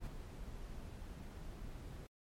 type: noise with ADSR envelope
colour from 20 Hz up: brown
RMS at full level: -42 dBFS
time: 0-2.07 s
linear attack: 59 ms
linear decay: 20 ms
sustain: -6 dB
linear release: 7 ms
effects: MP3 64 kbps